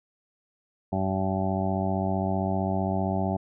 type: harmonic tone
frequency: 95.4 Hz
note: G2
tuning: 47 cents flat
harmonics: 1 / 2 / 3 / 4 / 6 / 7 / 8 / 9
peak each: -30 / -28 / -35 / -35 / -37 / -32 / -34 / -37 dBFS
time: 0.92-3.37 s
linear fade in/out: 10 ms
effects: none